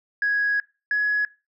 sine tone pair in turn, 1661.2 / 1682.4 Hz, G#6 / G#6, 0 / +22 cents, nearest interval unison, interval 22 cents, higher second, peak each -18 dBFS, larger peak neither, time 0.22-0.6 / 0.91-1.25 s, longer first, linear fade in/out 2 ms, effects noise-tail reverb RT60 0.3 s tail -22 dB re dry + tanh soft clip ceiling -15 dBFS

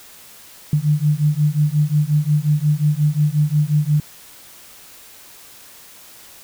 sine beating tone pair, 146.83 / 152.43 Hz, D3 / D#3, 0 / -35 cents, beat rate 5.6 Hz, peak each -17 dBFS, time 0.73-4 s, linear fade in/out 2 ms, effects white hiss -43 dBFS RMS until 6.43 s

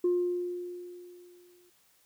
sine tone with exponential decay, 354.8 Hz, F4, 27 cents sharp, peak -21 dBFS, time 0.04-1.7 s, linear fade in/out 5 ms, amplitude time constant 360 ms, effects tanh soft clip ceiling -20 dBFS + white hiss -66 dBFS RMS until 2.05 s

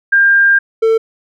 sine / triangle tone pair in turn, 1600 / 448 Hz, G6 / A4, +35 / +31 cents, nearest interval octave + minor seventh, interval 2204 cents, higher first, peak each -6 dBFS, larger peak neither, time 0.12-0.59 / 0.82-0.98 s, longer first, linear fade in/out 10 ms, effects none

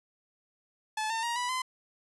sawtooth tone with pitch steps, 865 / 902.8 / 942.2 / 983.3 / 1026.3 Hz, A5 / A5 / A#5 / B5 / C6, -30 / +44 / +18 / -8 / -34 cents, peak -26 dBFS, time 0.97-1.62 s, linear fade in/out 5 ms, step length 130 ms, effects resampled to 24000 Hz

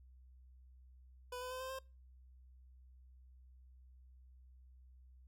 25% pulse tone with pitch steps, 496.7 / 504.5 / 512.4 / 520.5 / 528.7 Hz, B4 / B4 / C5 / C5 / C5, +10 / +37 / -36 / -9 / +18 cents, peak -39 dBFS, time 1.32-1.79 s, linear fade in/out 5 ms, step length 94 ms, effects noise-tail reverb RT60 0.3 s tail -23 dB re dry + added 63 Hz sine -58 dBFS peak until 5.27 s

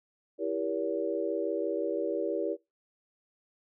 sine chord, E diminished seventh, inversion none, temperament just, 329.6 / 395.6 / 474.7 / 569.6 Hz, E4 / G4 / Bb4 / Db5, 0 / +16 / +31 / +47 cents, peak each -34 dBFS, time 0.38-2.57 s, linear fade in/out 50 ms, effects noise-tail reverb RT60 0.2 s tail -21 dB re dry

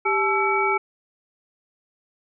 sine tone cluster, 394.1 / 861 / 1329 / 2273 Hz, G4 / A5 / E6 / C#7, +9 / -38 / +14 / +43 cents, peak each -24 dBFS, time 0.05-0.78 s, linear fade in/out 10 ms, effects none

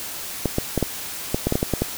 clicks, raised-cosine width 2 ms, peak -6 dBFS, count 11, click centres 0.457 / 0.584 / 0.777 / 0.827 / 1.345 / 1.47 / 1.524 / 1.555 / 1.629 / 1.737 / 1.82 s, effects white hiss -32 dBFS RMS until 1.97 s

